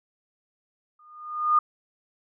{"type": "tone with exponential growth", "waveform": "sine", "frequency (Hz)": 1221, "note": "D#6", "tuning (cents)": -33, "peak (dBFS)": -14, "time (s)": [0.99, 1.59], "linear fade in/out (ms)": 5, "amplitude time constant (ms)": 130, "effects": []}